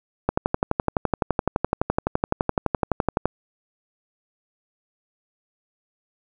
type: click train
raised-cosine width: 1 ms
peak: -5 dBFS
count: 36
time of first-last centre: 0.29-3.256 s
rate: 11.8 Hz
effects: none